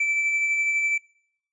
triangle tone with tremolo, 2324 Hz, D7, 19 cents flat, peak -18 dBFS, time 0-0.98 s, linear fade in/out 5 ms, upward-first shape sine, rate 12 Hz, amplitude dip 30%, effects noise-tail reverb RT60 0.7 s tail -24 dB re dry + resampled to 22050 Hz

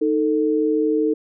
sine tone pair together, 311.1 / 443.8 Hz, D#4 / A4, 0 / +15 cents, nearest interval tritone, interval 615 cents, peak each -19 dBFS, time 0.01-1.14 s, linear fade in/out 10 ms, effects none

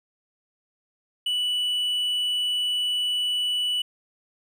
triangle tone, 2960 Hz, F#7, in tune, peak -21 dBFS, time 1.26-3.82 s, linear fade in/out 5 ms, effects none

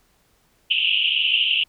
pink band-pass noise, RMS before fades -20 dBFS, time 0.7-1.64 s, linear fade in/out 10 ms, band 2700 to 3100 Hz, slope 96 dB/octave, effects pink hiss -62 dBFS RMS until 1.68 s

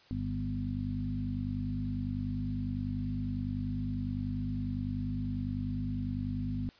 harmonic tone with a mistuned harmonic, 50 Hz, G1, 35 cents sharp, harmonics 1 / 2 / 3 / 4 / 5, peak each -40 / -36 / -41 / -41 / -36 dBFS, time 0.11-6.69 s, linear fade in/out 0 ms, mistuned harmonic 3, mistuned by +17 cents, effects white hiss -60 dBFS RMS until 6.79 s + resampled to 11025 Hz

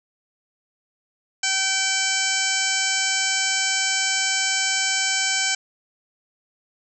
harmonic tone with a mistuned harmonic, 770 Hz, G5, 31 cents flat, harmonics 1 / 2 / 3 / 4 / 5 / 6 / 7 / 8 / 9 / 10, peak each -33 / -27 / -27 / -29 / -33 / -32 / -29 / -29 / -28 / -29 dBFS, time 1.43-5.55 s, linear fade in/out 5 ms, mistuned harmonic 5, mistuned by +73 cents, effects none

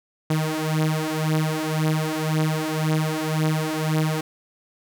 sawtooth beating tone pair, 155.4 / 157.3 Hz, D#3 / D#3, -2 / +19 cents, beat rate 1.9 Hz, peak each -20 dBFS, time 0.3-4.21 s, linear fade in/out 5 ms, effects none

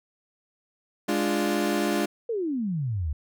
30% pulse chord, D diminished, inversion second, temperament equal, 207.7 / 293.7 / 349.2 Hz, Ab3 / D4 / F4, 0 / 0 / 0 cents, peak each -25 / -25 / -25 dBFS, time 1.08-2.06 s, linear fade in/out 10 ms
sine exponential sweep, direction down, 484.5 to 69 Hz, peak -25 dBFS, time 2.29-3.13 s, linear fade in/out 5 ms
effects none

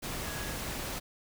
sine tone in noise, 1661.2 Hz, G#6, in tune, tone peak -45 dBFS, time 0.26-0.54 s, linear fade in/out 20 ms, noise pink, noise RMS -37 dBFS, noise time 0.02-1 s, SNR -11 dB, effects none

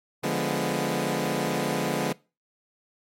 15% pulse chord, D diminished seventh, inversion none, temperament equal with one note detuned, 146.83 / 175.52 / 207.7 / 246.9 Hz, D3 / F3 / Ab3 / Cb4, 0 / +9 / 0 / 0 cents, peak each -24 dBFS, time 0.23-2.13 s, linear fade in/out 10 ms, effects noise-tail reverb RT60 0.3 s tail -22 dB re dry + MP3 64 kbps

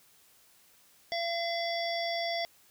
harmonic tone with a mistuned harmonic, 680 Hz, F5, 46 cents flat, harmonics 1 / 3 / 5 / 7 / 8, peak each -32 / -37 / -39 / -40 / -41 dBFS, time 1.12-2.45 s, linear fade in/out 0 ms, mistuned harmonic 7, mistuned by -26 cents, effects white hiss -62 dBFS RMS until 2.7 s

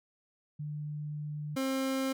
sine / 30% pulse tone pair in turn, 149.3 / 266 Hz, D3 / C4, +29 / +29 cents, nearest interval minor seventh, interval 1000 cents, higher second, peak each -35 / -27 dBFS, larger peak second, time 0.59-1.56 / 1.56-2.13 s, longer first, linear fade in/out 10 ms, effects none

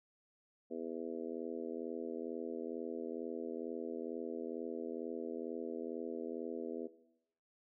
harmonic tone, 82.2 Hz, E2, 4 cents flat, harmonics 3 / 4 / 5 / 6 / 7 / 8, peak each -45 / -46 / -45 / -45 / -55 / -52 dBFS, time 0.7-6.88 s, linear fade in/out 20 ms, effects noise-tail reverb RT60 0.8 s tail -17 dB re dry

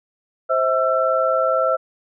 sine tone cluster, 525 / 646 / 1340 Hz, C5 / E5 / E6, +6 / -35 / +28 cents, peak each -20 dBFS, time 0.49-1.77 s, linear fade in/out 20 ms, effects none

